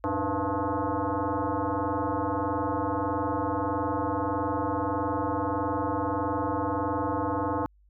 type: tone with frequency modulation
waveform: sine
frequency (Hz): 284.7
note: C#4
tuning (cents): +46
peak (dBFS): -25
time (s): 0.04-7.66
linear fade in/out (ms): 0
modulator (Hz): 197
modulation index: 4.5
effects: added 50 Hz sine -57 dBFS peak until 7.89 s